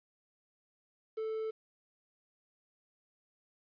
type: tone with quantisation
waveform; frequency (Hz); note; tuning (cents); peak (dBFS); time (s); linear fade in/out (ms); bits
triangle; 440; A4; 0; -32; 1.17-1.51; 10; 10
effects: resampled to 11025 Hz